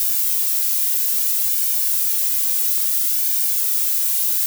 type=noise with flanger; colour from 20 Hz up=violet; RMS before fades=-19 dBFS; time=0-4.46 s; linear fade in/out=0 ms; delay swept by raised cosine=1.5 to 2.28 ms; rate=0.6 Hz; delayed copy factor=-0.55; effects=none